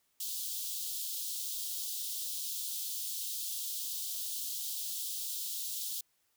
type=high-pass noise; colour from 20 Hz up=white; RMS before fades=-38 dBFS; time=0.2-6.01 s; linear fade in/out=5 ms; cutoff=3200 Hz; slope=48 dB/octave; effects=white hiss -75 dBFS RMS until 6.36 s